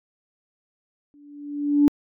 sine tone with exponential growth, 290 Hz, D4, 22 cents flat, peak -10 dBFS, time 1.14-1.88 s, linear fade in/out 0 ms, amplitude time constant 160 ms, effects tanh soft clip ceiling -6 dBFS

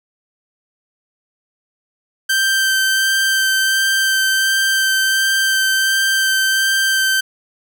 sawtooth tone with vibrato, 1561 Hz, G6, 8 cents flat, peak -10 dBFS, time 2.29-7.21 s, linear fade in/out 10 ms, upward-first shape sine, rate 1.4 Hz, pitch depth 11 cents each way, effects none

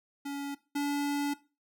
square tone pair in turn, 282 / 286.8 Hz, C#4 / D4, +30 / -41 cents, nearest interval unison, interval 29 cents, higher second, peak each -35 / -29 dBFS, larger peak second, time 0.25-0.55 / 0.75-1.34 s, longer second, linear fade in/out 10 ms, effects noise-tail reverb RT60 0.3 s tail -18 dB re dry

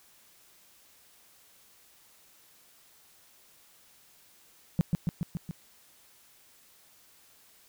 sine tone with echo, 169.1 Hz, E3, 44 cents sharp, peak -17 dBFS, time 4.79-4.81 s, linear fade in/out 0 ms, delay 140 ms, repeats 5, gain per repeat -3 dB, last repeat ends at 5.51 s, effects tanh soft clip ceiling -18 dBFS + white hiss -60 dBFS RMS until 7.68 s

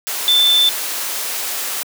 sine tone in noise, 3534 Hz, A7, 7 cents sharp, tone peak -10 dBFS, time 0.28-0.69 s, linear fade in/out 0 ms, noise white, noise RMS -23 dBFS, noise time 0.07-1.83 s, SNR +10 dB, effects high-pass 400 Hz 12 dB/octave

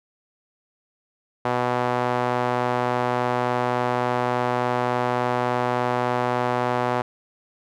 sawtooth tone with band-pass filter, 123.47 Hz, B2, in tune, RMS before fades -23 dBFS, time 1.45-7.02 s, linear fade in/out 5 ms, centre 850 Hz, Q 1.3, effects none

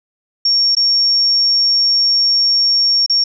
sine tone with dropouts, 5520 Hz, F8, 21 cents flat, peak -10 dBFS, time 0.45-3.24 s, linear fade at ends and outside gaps 5 ms, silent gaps 0.751-0.767 / 3.063-3.097 s, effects none

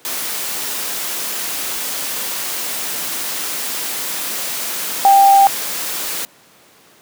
sine tone in noise, 790 Hz, G5, 13 cents sharp, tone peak -6 dBFS, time 5.05-5.47 s, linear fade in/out 0 ms, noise white, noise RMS -23 dBFS, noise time 0.05-6.25 s, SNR +14 dB, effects pink hiss -48 dBFS RMS until 7.01 s + high-pass 200 Hz 12 dB/octave

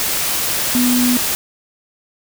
sine tone in noise, 246.9 Hz, B3, in tune, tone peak -13 dBFS, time 0.75-1.17 s, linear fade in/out 0 ms, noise white, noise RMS -19 dBFS, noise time 0-1.35 s, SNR +3 dB, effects none

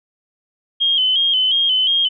sine tone with vibrato, 3135 Hz, G7, 1 cent flat, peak -13 dBFS, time 0.8-2.09 s, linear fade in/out 20 ms, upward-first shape square, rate 2.8 Hz, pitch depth 55 cents each way, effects none

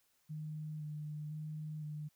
sine tone with vibrato, 152.3 Hz, D#3, 37 cents flat, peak -40 dBFS, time 0.29-2.09 s, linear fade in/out 20 ms, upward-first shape square, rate 0.98 Hz, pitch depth 17 cents each way, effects white hiss -75 dBFS RMS until 2.15 s

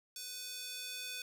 square tone with high-pass filter sweep, 499.2 Hz, B4, 19 cents sharp, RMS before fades -44 dBFS, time 0.16-1.22 s, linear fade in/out 2 ms, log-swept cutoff 4800 to 2800 Hz, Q 1.3, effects none

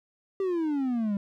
triangle exponential sweep, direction down, 394.8 to 196 Hz, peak -23 dBFS, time 0.4-1.17 s, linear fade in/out 2 ms, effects none

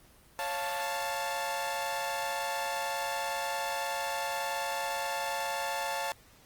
sawtooth chord, Db augmented, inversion none, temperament equal, 554.4 / 698.5 / 880 Hz, Db5 / F5 / A5, 0 / 0 / 0 cents, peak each -34 / -34 / -30 dBFS, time 0.39-6.12 s, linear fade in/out 0 ms, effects pink hiss -59 dBFS RMS until 6.45 s + Opus 24 kbps

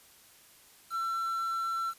triangle tone with quantisation, 1346 Hz, E6, 36 cents sharp, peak -28 dBFS, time 0.9-1.94 s, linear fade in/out 50 ms, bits 8, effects white hiss -58 dBFS RMS until 1.98 s + resampled to 32000 Hz

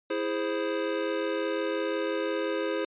square chord, E augmented, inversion none, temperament equal, 329.6 / 415.3 / 523.3 Hz, E4 / G#4 / B#4, 0 / 0 / 0 cents, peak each -33 / -33 / -32 dBFS, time 0.1-2.85 s, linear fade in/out 5 ms, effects resampled to 8000 Hz

